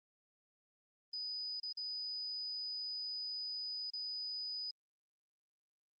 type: tone with dropouts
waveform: sine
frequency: 4978 Hz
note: D#8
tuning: in tune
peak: -39 dBFS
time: 1.13-4.71 s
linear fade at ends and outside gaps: 5 ms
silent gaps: 1.6-1.63 / 1.727-1.771 / 3.903-3.934 s
effects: Opus 24 kbps